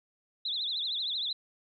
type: tone with vibrato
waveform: sine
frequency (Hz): 3729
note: A#7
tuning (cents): 0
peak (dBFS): -30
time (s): 0.45-1.33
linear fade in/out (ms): 5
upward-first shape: triangle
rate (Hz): 13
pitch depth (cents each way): 200
effects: none